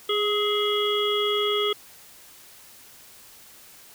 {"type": "harmonic tone with a mistuned harmonic", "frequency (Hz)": 415.3, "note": "G#4", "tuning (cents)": 0, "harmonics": [1, 3, 5, 7, 8], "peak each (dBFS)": [-24, -29, -34, -34, -26], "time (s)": [0.09, 1.73], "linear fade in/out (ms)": 5, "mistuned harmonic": 3, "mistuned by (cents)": 30, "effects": ["white hiss -49 dBFS RMS until 3.94 s"]}